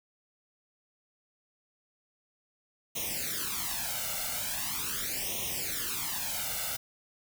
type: noise with flanger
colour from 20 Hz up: white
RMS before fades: -34 dBFS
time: 2.95-6.77 s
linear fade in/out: 10 ms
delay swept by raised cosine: 0.32 to 1.42 ms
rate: 0.41 Hz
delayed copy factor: +0.95
effects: none